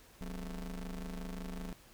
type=ring-modulated tone; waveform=35% pulse; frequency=77.78 Hz; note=D#2; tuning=in tune; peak=-35 dBFS; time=0.21-1.73 s; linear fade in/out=0 ms; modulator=104 Hz; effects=pink hiss -60 dBFS RMS until 1.93 s